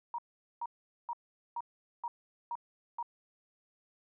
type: tone bursts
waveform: sine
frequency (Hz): 946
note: A#5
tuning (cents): +25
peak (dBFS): -34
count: 7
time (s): 0.14-3.028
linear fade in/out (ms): 2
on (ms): 44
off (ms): 430
effects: none